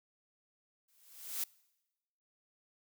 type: noise with exponential growth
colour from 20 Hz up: blue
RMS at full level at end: -34 dBFS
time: 0.88-1.44 s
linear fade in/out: 5 ms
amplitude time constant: 120 ms
effects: noise-tail reverb RT60 1.0 s tail -24 dB re dry